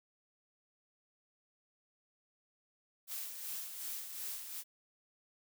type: noise with tremolo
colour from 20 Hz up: blue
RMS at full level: -41 dBFS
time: 3.07-4.64 s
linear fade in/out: 50 ms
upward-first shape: sine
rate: 2.7 Hz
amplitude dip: 50%
effects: none